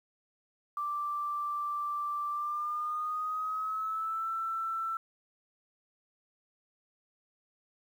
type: tone with pitch glide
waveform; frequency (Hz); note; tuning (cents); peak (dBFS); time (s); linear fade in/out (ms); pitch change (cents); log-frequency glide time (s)
sine; 1174.7 to 1333.9; D6 to E6; 0 to +20; -31; 0.77-4.97; 2; +220; 2.3-4.3
effects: 10-bit